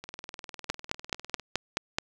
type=two click trains; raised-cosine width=0.2 ms; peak=-23 / -9 dBFS; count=28 / 7; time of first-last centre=0.04-1.397 / 0.7-1.985 s; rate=19.9 / 4.67 Hz; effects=none